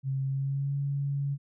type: tone with pitch glide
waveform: sine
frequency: 134.8 to 140.52 Hz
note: C#3 to C#3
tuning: -48 to +24 cents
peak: -27 dBFS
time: 0.03-1.38 s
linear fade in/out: 50 ms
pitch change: +72 cents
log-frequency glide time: 0.25-0.75 s
effects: none